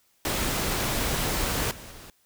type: noise with level steps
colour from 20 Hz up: pink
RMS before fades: -27 / -43 / -45 dBFS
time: 0.25-2.1 s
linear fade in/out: 2 ms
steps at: 1.71 / 1.91 s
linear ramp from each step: 2 ms
effects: white hiss -66 dBFS RMS until 2.25 s